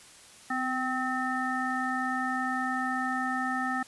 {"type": "harmonic tone with a mistuned harmonic", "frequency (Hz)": 258.6, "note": "C4", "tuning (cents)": -20, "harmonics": [1, 3, 5, 7], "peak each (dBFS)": [-33, -33, -33, -33], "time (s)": [0.5, 3.83], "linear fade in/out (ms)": 5, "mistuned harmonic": 1, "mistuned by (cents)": -22, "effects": ["white hiss -52 dBFS RMS until 3.87 s", "resampled to 24000 Hz"]}